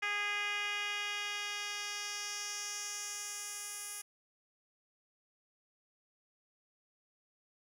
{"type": "tone with band-pass filter sweep", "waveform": "10% pulse", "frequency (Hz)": 411.3, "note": "G#4", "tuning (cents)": -17, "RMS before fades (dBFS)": -39, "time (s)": [0.02, 4.02], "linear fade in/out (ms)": 10, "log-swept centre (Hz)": [2200, 9900], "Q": 1.7, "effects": []}